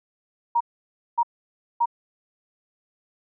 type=tone bursts; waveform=sine; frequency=943 Hz; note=A#5; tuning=20 cents sharp; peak=-17 dBFS; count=3; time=0.55-1.858 s; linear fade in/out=10 ms; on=56 ms; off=570 ms; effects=none